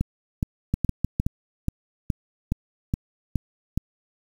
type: two click trains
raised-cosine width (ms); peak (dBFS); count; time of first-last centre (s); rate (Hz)
5; -10 / -9; 10 / 4; 0.01-3.776 / 0.74-1.199; 2.39 / 6.53
effects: 7-bit